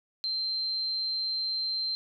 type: tone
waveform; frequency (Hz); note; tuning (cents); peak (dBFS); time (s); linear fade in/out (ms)
sine; 4132; C8; -22; -28; 0.24-1.95; 0
effects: none

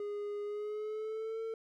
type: tone with pitch glide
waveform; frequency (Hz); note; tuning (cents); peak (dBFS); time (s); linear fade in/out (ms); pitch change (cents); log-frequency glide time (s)
triangle; 412 to 449.3; G#4 to A4; -14 to +36; -34; 0-1.54; 2; +150; 0.43-1.41
effects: none

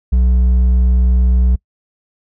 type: tone with hard clipping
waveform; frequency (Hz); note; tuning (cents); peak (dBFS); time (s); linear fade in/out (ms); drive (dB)
sine; 61.74; B1; 0; -10; 0.12-1.56; 10; 4
effects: noise-tail reverb RT60 0.1 s tail -25 dB re dry

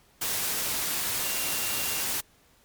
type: tone in noise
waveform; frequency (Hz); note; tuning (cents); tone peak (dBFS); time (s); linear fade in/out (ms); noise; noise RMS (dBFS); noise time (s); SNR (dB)
sine; 2768; F7; -16; -38; 1.23-2.02; 10; white; -29; 0.21-2.21; -12
effects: pink hiss -61 dBFS RMS until 2.64 s + MP3 96 kbps

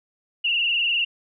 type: tone with vibrato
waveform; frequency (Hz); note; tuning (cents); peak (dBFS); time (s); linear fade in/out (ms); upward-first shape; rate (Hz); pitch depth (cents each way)
sine; 2794; F7; 0; -19; 0.44-1.05; 10; sine; 20; 68
effects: none

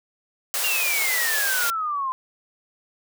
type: high-pass noise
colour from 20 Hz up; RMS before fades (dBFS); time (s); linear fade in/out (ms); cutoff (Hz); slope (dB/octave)
white; -25; 0.54-1.7; 0; 420; 48
type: exponential sweep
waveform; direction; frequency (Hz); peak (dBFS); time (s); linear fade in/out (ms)
sine; down; 2821 to 1028; -23; 0.64-2.12; 0
effects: none

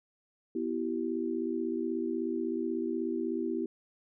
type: chord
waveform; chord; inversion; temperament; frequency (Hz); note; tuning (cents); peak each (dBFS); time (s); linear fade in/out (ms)
sine; E minor; second; equal with one note detuned; 246.9 / 329.6 / 385.9; B3 / E4 / G4; 0 / 0 / -27; -35 / -33 / -35; 0.55-3.66; 5
effects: none

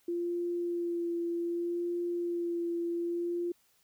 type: tone with vibrato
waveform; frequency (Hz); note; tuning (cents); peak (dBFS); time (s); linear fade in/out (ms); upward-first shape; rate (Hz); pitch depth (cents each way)
sine; 344.4; F4; -24; -30; 0.08-3.52; 5; sine; 0.65; 17
effects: white hiss -69 dBFS RMS until 3.83 s

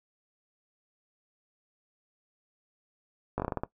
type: slowing click train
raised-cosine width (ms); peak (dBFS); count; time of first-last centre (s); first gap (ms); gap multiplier
1; -16; 8; 3.38-3.635; 18; 1.23
effects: noise-tail reverb RT60 0.1 s tail -18 dB re dry

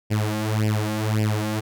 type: tone with flanger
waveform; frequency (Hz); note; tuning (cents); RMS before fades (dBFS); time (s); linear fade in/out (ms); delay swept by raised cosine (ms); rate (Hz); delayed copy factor
sawtooth; 107.4; A2; -41; -23; 0.1-1.61; 20; 0.38 to 3.68; 1.8; +1
effects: none

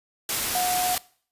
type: tone in noise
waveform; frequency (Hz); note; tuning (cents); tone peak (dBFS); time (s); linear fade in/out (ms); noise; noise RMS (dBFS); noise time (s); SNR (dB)
sine; 726; F#5; -33; -23; 0.55-0.95; 2; white; -26; 0.29-0.98; 0
effects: noise-tail reverb RT60 0.5 s tail -22 dB re dry + resampled to 32000 Hz

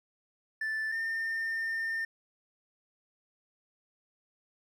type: tone pair in turn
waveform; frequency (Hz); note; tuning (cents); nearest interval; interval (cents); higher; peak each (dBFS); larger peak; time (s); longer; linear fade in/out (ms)
triangle; 1760 / 1809.5; A6 / A6; 0 / +48; unison; 48; second; -28; neither; 0.61-0.92 / 0.92-2.05; second; 5
effects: tanh soft clip ceiling -24 dBFS

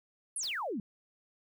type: exponential sweep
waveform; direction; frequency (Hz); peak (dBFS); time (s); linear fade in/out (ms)
sine; down; 11010 to 185; -33; 0.36-0.8; 2
type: noise with exponential decay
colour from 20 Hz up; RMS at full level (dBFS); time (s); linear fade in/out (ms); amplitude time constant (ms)
white; -47; 0.43-0.73; 0; 64
effects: none

